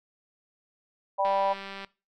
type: harmonic tone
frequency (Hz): 196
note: G3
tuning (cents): 0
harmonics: 3 / 4 / 5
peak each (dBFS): -27 / -27 / -27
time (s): 1.18-1.54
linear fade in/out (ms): 20
type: click train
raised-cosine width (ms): 0.3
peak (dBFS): -24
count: 118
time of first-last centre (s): 1.25-1.847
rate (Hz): 196
effects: noise-tail reverb RT60 0.3 s tail -21 dB re dry